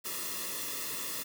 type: noise with comb filter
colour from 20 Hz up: white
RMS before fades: -37 dBFS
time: 0.04-1.24 s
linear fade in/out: 20 ms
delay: 1.3 ms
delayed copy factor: -0.9
effects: none